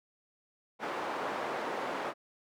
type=band-pass noise; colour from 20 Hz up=white; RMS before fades=-36 dBFS; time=0.79-2.14 s; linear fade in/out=50 ms; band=340 to 1000 Hz; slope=12 dB/octave; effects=none